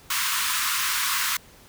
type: high-pass noise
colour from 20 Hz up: pink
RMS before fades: -25 dBFS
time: 0.1-1.37 s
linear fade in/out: 5 ms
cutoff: 980 Hz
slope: 96 dB/octave
effects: pink hiss -51 dBFS RMS until 1.68 s